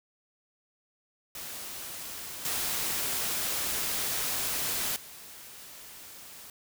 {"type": "noise with level steps", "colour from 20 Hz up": "white", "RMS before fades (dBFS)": [-40, -31, -47], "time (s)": [1.35, 6.5], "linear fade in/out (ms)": 2, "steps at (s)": [2.45, 4.96], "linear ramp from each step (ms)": 2, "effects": []}